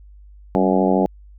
harmonic tone with a mistuned harmonic, 93.3 Hz, F#2, 15 cents sharp, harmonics 2 / 3 / 4 / 5 / 6 / 7 / 8 / 9, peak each -19 / -21 / -22 / -23 / -24 / -24 / -25 / -26 dBFS, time 0.55-1.06 s, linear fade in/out 0 ms, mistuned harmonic 2, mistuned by +50 cents, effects added 50 Hz sine -41 dBFS peak until 1.38 s

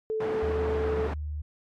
sine tone, 437.6 Hz, A4, 9 cents flat, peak -26 dBFS, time 0.1-1.07 s, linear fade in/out 0 ms
pink band-pass noise, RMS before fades -35 dBFS, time 0.2-1.14 s, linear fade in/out 5 ms, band 160 to 1400 Hz, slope 12 dB/octave
sine tone with pitch glide, 76.2 to 74.98 Hz, D#2 to D2, -36 to +36 cents, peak -30 dBFS, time 0.42-1.42 s, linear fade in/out 10 ms, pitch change -28 cents, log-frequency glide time 0.54-0.74 s
effects MP3 96 kbps

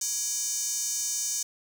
square tone with high-pass filter, 334.6 Hz, E4, 26 cents sharp, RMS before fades -30 dBFS, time 0.01-1.43 s, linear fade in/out 5 ms, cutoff 6400 Hz, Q 4.8, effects 9-bit

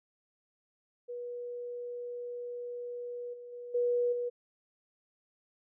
sine tone with level steps, 485 Hz, B4, 31 cents flat, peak -37 / -44 / -41 / -26 / -31 dBFS, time 1.08-4.3 s, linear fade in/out 20 ms, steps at 3.33 / 3.52 / 3.74 / 4.12 s, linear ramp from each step 10 ms, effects none

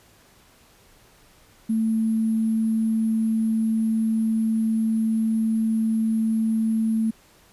sine tone with sample-and-hold, 222.4 Hz, A3, 19 cents sharp, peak -19 dBFS, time 1.69-7.11 s, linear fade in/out 10 ms, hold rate 11025 Hz, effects pink hiss -55 dBFS RMS until 7.52 s + resampled to 32000 Hz

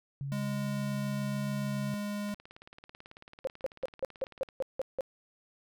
sine tone with vibrato, 138.59 Hz, C#3, in tune, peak -34 dBFS, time 0.21-1.94 s, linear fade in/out 0 ms, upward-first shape triangle, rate 2.5 Hz, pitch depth 10 cents each way
square tone, 205.7 Hz, G#3, 16 cents flat, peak -34 dBFS, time 0.32-2.34 s, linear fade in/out 0 ms
click train, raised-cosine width 0.3 ms, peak -33 dBFS, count 41, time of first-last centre 2.29-4.488 s, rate 18.2 Hz
sine tone bursts, 531 Hz, C5, 25 cents sharp, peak -28 dBFS, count 9, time 3.45-5.008 s, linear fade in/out 0 ms, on 22 ms, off 170 ms
effects none

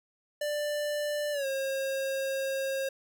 square tone with pitch glide, 591 to 538.8 Hz, D5 to C#5, +11 to -49 cents, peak -30 dBFS, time 0.41-2.89 s, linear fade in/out 5 ms, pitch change -160 cents, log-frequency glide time 1.32-1.46 s, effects none

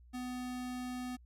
square tone, 250 Hz, B3, 21 cents sharp, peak -39 dBFS, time 0.13-1.17 s, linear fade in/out 20 ms, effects added 60 Hz sine -56 dBFS peak until 1.25 s + resampled to 32000 Hz

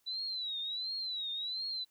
sine tone with vibrato, 3951 Hz, B7, in tune, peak -35 dBFS, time 0.06-1.85 s, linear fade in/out 20 ms, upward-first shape triangle, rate 1.4 Hz, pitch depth 150 cents each way, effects white hiss -74 dBFS RMS until 1.9 s

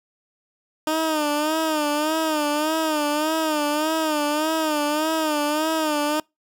15% pulse tone with vibrato, 306.8 Hz, D#4, 24 cents flat, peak -14 dBFS, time 0.87-6.2 s, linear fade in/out 2 ms, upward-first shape sine, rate 1.7 Hz, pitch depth 79 cents each way, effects noise-tail reverb RT60 0.2 s tail -26 dB re dry

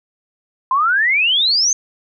sine exponential sweep, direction up, 1012 to 6460 Hz, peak -12 dBFS, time 0.71-1.73 s, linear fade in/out 2 ms, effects none

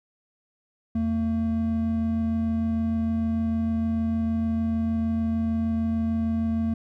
triangle tone pair together, 84.2 / 226 Hz, E2 / A3, +37 / +47 cents, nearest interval octave + perfect fourth, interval 1710 cents, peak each -28 / -21 dBFS, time 0.95-6.74 s, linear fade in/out 5 ms, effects none

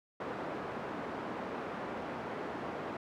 pink band-pass noise, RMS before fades -40 dBFS, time 0.2-2.97 s, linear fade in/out 5 ms, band 240 to 1300 Hz, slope 12 dB/octave, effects none

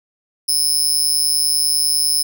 20% pulse tone with amplitude modulation, 5200 Hz, E8, 24 cents flat, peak -5 dBFS, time 0.48-2.23 s, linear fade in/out 10 ms, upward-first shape sine, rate 150 Hz, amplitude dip 100%, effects none

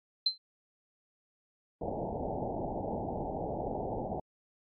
sine tone with exponential decay, 4100 Hz, C8, 36 cents flat, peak -21 dBFS, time 0.26-0.38 s, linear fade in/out 5 ms, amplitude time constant 25 ms
white low-pass noise, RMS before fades -36 dBFS, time 1.81-4.2 s, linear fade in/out 5 ms, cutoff 860 Hz, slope 96 dB/octave
effects AAC 48 kbps

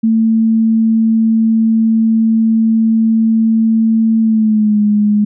sine tone with pitch glide, 223.6 to 208.6 Hz, A3 to G#3, +28 to +8 cents, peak -8 dBFS, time 0.03-5.25 s, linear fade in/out 10 ms, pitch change -120 cents, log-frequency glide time 4.21-4.8 s, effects none

